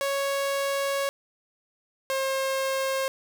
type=tone pair in turn; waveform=sawtooth; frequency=554.4 / 534.8 Hz; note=C#5 / C5; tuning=0 / +38 cents; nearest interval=minor second; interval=62 cents; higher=first; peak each=-21 dBFS; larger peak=neither; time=0.01-1.09 / 2.1-3.08 s; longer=first; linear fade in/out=0 ms; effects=none